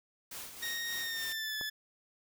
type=noise with tremolo; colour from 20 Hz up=white; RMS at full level=-43 dBFS; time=0.31-1.33 s; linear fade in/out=5 ms; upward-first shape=sine; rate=3.4 Hz; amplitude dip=55%
type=tone with pitch glide; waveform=20% pulse; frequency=1864.7 to 1729.8 Hz; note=A#6 to A6; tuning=0 to -30 cents; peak=-30 dBFS; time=0.62-1.7 s; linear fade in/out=10 ms; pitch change=-130 cents; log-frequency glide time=0.98-1.56 s
type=click; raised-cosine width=1 ms; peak=-31 dBFS; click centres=1.612 s
effects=none